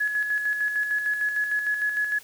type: tone with tremolo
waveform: sine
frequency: 1693 Hz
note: G#6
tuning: 33 cents sharp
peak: -21 dBFS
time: 0-2.19 s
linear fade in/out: 10 ms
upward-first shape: square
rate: 6.6 Hz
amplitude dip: 45%
effects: white hiss -49 dBFS RMS until 2.23 s